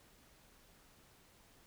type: silence
effects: pink hiss -65 dBFS RMS until 1.66 s